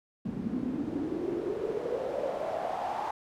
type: noise with band-pass filter sweep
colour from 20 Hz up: pink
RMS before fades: -33 dBFS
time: 0.25-3.11 s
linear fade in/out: 5 ms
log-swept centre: 210 to 860 Hz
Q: 6.2
effects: none